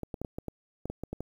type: clicks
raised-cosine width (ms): 2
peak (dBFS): -22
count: 11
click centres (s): 0.033 / 0.142 / 0.216 / 0.248 / 0.385 / 0.483 / 0.856 / 0.9 / 1.036 / 1.13 / 1.206
effects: 9-bit